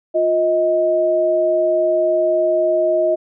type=tone pair together; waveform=sine; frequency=353.6 / 630 Hz; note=F4 / D#5; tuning=+22 / +21 cents; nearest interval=minor seventh; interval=999 cents; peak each=-20 / -14 dBFS; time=0.14-3.16 s; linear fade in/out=20 ms; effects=none